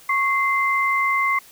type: tone pair together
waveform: sine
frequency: 1100 / 2077 Hz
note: C#6 / C7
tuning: -14 / -13 cents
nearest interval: major seventh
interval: 1101 cents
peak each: -20 dBFS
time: 0.09-1.39 s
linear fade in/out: 5 ms
effects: white hiss -48 dBFS RMS until 1.51 s